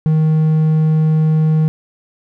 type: tone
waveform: triangle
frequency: 156.7 Hz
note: D#3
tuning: 13 cents sharp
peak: -8 dBFS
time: 0.06-1.68 s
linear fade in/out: 0 ms
effects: none